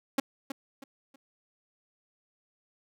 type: tone with echo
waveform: sawtooth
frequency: 272.5 Hz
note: C#4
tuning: 29 cents flat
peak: -19 dBFS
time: 0.18-0.2 s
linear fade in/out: 5 ms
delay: 320 ms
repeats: 3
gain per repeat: -10 dB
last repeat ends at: 1.16 s
effects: none